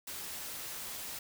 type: noise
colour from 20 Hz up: white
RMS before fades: -42 dBFS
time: 0.07-1.19 s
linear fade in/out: 5 ms
effects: none

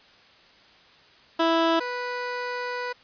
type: tone pair in turn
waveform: 15% pulse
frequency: 329.6 / 492.5 Hz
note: E4 / B4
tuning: 0 / -5 cents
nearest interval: perfect fifth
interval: 695 cents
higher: second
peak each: -13 / -22 dBFS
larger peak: first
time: 1.39-1.8 / 1.8-2.93 s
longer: second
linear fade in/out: 10 ms
effects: white hiss -54 dBFS RMS until 3.03 s + resampled to 11025 Hz

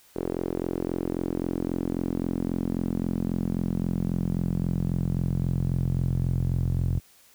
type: tone with band-pass filter sweep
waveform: sawtooth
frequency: 43.74 Hz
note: F1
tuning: 3 cents sharp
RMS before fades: -27 dBFS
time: 0.15-7 s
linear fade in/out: 20 ms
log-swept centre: 390 to 110 Hz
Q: 2.4
effects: white hiss -57 dBFS RMS until 7.34 s

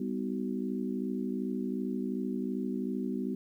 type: harmonic tone with a mistuned harmonic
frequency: 62.7 Hz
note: B1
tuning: 27 cents sharp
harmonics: 3 / 4 / 5 / 6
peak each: -35 / -34 / -40 / -39 dBFS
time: 0-3.35 s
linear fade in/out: 5 ms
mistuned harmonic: 3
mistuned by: +88 cents
effects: 11-bit

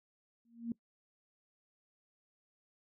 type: tone with exponential growth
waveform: sine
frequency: 233.1 Hz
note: A#3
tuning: in tune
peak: -31 dBFS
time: 0.45-0.72 s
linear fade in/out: 2 ms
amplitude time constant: 57 ms
effects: noise-tail reverb RT60 0.1 s tail -21 dB re dry

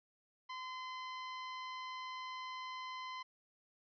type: tone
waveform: sawtooth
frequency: 1027 Hz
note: C6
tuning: 33 cents flat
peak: -39 dBFS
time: 0.49-3.23 s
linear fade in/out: 10 ms
effects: resampled to 11025 Hz

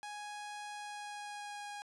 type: tone with pitch glide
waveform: sawtooth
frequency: 830.6 to 821.5 Hz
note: G#5 to G#5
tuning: 0 to -19 cents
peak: -39 dBFS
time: 0.03-1.82 s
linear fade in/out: 0 ms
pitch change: -19 cents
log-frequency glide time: 0.71-1.69 s
effects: resampled to 24000 Hz

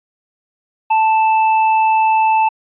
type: tone with tanh clipping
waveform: sine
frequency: 880 Hz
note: A5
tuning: in tune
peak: -12 dBFS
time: 0.9-2.49 s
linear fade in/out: 10 ms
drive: 10 dB
effects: resampled to 8000 Hz

